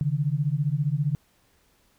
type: beating tone pair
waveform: sine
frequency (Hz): 138.59 / 153.59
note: C#3 / D#3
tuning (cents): 0 / -22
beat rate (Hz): 15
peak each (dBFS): -25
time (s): 0.01-1.15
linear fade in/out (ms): 0
effects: pink hiss -64 dBFS RMS until 1.98 s